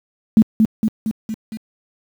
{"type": "tone with echo", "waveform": "sine", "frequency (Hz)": 219.4, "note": "A3", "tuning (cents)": -5, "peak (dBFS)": -5, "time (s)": [0.37, 0.42], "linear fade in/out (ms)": 0, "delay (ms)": 230, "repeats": 5, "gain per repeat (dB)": -4, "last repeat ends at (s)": 1.57, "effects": ["high-pass 100 Hz 12 dB/octave", "7-bit"]}